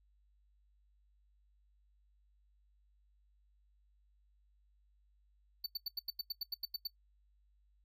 square tone bursts, 4496 Hz, C#8, 24 cents sharp, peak -36 dBFS, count 12, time 5.64-6.873 s, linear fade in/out 5 ms, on 23 ms, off 87 ms, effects noise-tail reverb RT60 0.1 s tail -21 dB re dry + added 50 Hz sine -68 dBFS peak until 7.84 s

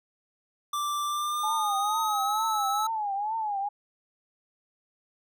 square tone with pitch glide, 1174.7 to 1303.4 Hz, D6 to E6, 0 to -20 cents, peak -28 dBFS, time 0.73-2.87 s, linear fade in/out 5 ms, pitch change +180 cents, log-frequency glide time 1.05-2.49 s
sine tone with vibrato, 842 Hz, G#5, 24 cents sharp, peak -27 dBFS, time 1.43-3.69 s, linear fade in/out 10 ms, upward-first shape triangle, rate 2.2 Hz, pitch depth 140 cents each way
effects none

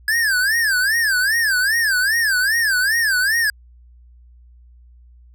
square tone with vibrato, 1661.2 Hz, G#6, in tune, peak -16 dBFS, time 0.08-3.5 s, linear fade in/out 2 ms, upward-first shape sine, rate 2.5 Hz, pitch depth 210 cents each way, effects added 60 Hz sine -44 dBFS peak until 5.34 s

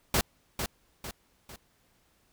pink noise with echo, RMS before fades -25 dBFS, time 0.14-0.21 s, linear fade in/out 2 ms, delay 450 ms, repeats 3, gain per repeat -7 dB, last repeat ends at 1.56 s, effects pink hiss -68 dBFS RMS until 2.32 s

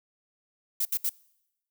violet noise bursts, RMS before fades -27 dBFS, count 3, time 0.8-1.094 s, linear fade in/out 5 ms, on 52 ms, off 69 ms, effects noise-tail reverb RT60 0.9 s tail -24 dB re dry

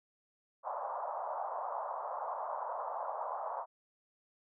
white band-pass noise, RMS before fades -39 dBFS, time 0.63-3.66 s, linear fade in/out 50 ms, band 580 to 1100 Hz, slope 48 dB/octave, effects none

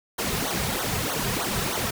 pink noise with flanger, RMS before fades -27 dBFS, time 0.18-1.91 s, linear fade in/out 10 ms, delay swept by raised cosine 0.39 to 3.59 ms, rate 3.2 Hz, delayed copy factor -0.9, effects none

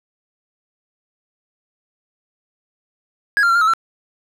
triangle tone with pitch steps, 1657 / 1392 / 1362 / 1404 / 1288 / 1350 Hz, G#6 / F6 / F6 / F6 / E6 / E6, -4 / -6 / -44 / +9 / -41 / +41 cents, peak -10 dBFS, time 3.37-3.736 s, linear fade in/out 0 ms, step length 61 ms, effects none

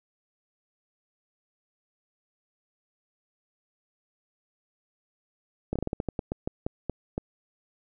slowing click train, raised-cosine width 2 ms, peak -15 dBFS, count 14, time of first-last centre 5.73-7.179 s, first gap 26 ms, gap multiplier 1.22, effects none

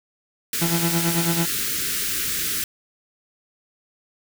white band-stop noise, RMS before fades -25 dBFS, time 0.53-2.64 s, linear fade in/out 2 ms, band 460 to 1300 Hz, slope 48 dB/octave
30% pulse tone with tremolo, 168.6 Hz, E3, 39 cents sharp, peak -16 dBFS, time 0.61-1.46 s, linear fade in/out 10 ms, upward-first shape sine, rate 9.1 Hz, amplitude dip 65%
effects none

